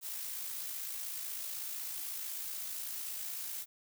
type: noise with amplitude modulation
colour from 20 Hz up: blue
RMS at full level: -39 dBFS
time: 0.01-3.66 s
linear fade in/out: 50 ms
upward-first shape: sine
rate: 56 Hz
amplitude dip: 35%
effects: none